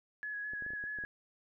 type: tone with vibrato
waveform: sine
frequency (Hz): 1684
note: G#6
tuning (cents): +24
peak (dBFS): -37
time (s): 0.23-1.05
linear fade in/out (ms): 0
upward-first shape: square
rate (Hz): 4.7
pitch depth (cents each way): 18
type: clicks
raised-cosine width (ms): 2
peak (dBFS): -38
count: 8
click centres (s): 0.535 / 0.623 / 0.664 / 0.705 / 0.735 / 0.839 / 0.987 / 1.038
effects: none